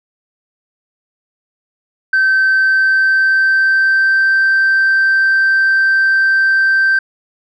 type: tone with pitch glide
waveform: sine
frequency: 1546 to 1562.2 Hz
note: G6 to G6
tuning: -24 to -6 cents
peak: -7 dBFS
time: 2.13-6.99 s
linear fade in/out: 5 ms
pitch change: +18 cents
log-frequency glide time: 2.47-4.31 s
effects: tanh soft clip ceiling -7 dBFS